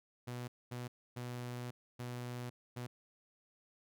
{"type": "tone bursts at uneven times", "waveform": "sawtooth", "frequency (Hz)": 122.5, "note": "B2", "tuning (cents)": -14, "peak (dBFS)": -37, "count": 5, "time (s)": [[0.27, 0.48], [0.71, 0.88], [1.16, 1.71], [1.99, 2.5], [2.76, 2.87]], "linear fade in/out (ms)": 10, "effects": []}